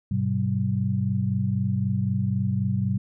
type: tone cluster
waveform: sine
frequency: 102.6 / 126.5 / 191.8 Hz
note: G#2 / B2 / G3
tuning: -21 / +42 / -37 cents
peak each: -26 dBFS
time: 0.11-2.98 s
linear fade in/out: 5 ms
effects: none